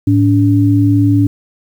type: tone pair together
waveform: sine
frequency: 107.32 / 286.5 Hz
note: A2 / D4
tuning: -43 / -43 cents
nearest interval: octave + perfect fourth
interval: 1700 cents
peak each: -10 dBFS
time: 0.07-1.27 s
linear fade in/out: 5 ms
effects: 7-bit